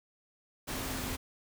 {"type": "tone in noise", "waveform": "sine", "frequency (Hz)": 260.4, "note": "C4", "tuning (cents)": -8, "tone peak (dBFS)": -43, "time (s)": [0.67, 1.17], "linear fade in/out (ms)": 20, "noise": "pink", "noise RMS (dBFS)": -37, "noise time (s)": [0.67, 1.17], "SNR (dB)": -9, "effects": []}